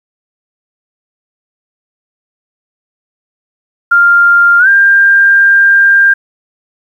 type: tone with pitch glide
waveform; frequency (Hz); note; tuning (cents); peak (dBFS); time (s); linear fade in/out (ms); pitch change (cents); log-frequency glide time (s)
sine; 1396.9 to 1595.4; F6 to G6; 0 to +30; -3; 3.91-6.14; 10; +230; 4.59-4.68
effects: 7-bit